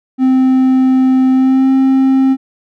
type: tone with pitch glide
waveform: triangle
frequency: 260.1 to 265.6 Hz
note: C4 to C4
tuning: -10 to +26 cents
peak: -5 dBFS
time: 0.18-2.37 s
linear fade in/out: 50 ms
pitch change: +36 cents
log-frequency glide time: 1.32-1.71 s
effects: none